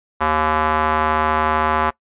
square tone with band-pass filter, 77.78 Hz, D#2, in tune, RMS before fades -18 dBFS, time 0.2-1.91 s, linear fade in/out 20 ms, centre 1100 Hz, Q 2.2, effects noise-tail reverb RT60 0.1 s tail -21 dB re dry + resampled to 8000 Hz

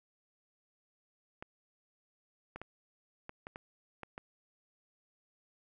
clicks, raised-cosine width 0.5 ms, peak -28 dBFS, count 8, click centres 1.425 / 2.56 / 2.616 / 3.294 / 3.469 / 3.559 / 4.033 / 4.179 s, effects none

